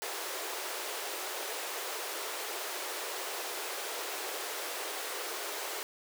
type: high-pass noise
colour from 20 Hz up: pink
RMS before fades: -38 dBFS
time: 0.02-5.83 s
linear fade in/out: 0 ms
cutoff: 360 Hz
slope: 48 dB/octave
effects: none